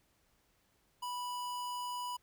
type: tone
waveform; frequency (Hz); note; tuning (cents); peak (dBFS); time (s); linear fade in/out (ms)
square; 984; B5; -7; -38; 1.02-2.17; 10
effects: pink hiss -73 dBFS RMS until 2.22 s